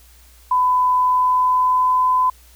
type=tone with pitch glide; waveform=sine; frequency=1003 to 1012.9 Hz; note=B5 to B5; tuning=+26 to +43 cents; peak=-13 dBFS; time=0.51-2.3 s; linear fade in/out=5 ms; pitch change=+17 cents; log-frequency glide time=0.93-2.09 s; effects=added 60 Hz sine -47 dBFS peak until 2.55 s + white hiss -51 dBFS RMS until 2.55 s